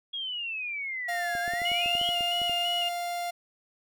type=exponential two-way sweep; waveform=sine; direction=down then up; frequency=3322 to 1597 to 3322 Hz; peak=-31 dBFS; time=0.13-2.1 s; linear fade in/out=10 ms; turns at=1.4 s
type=tone; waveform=45% pulse; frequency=698.5 Hz; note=F5; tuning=in tune; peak=-30 dBFS; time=1.08-3.31 s; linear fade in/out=10 ms
type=clicks; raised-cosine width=2 ms; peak=-29 dBFS; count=12; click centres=1.352 / 1.479 / 1.536 / 1.618 / 1.717 / 1.86 / 1.952 / 2.014 / 2.09 / 2.208 / 2.417 / 2.496 s
type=tone with vibrato; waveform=sine; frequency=2866 Hz; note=F7; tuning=44 cents sharp; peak=-27 dBFS; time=1.65-2.89 s; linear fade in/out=5 ms; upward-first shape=square; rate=3 Hz; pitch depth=28 cents each way
effects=none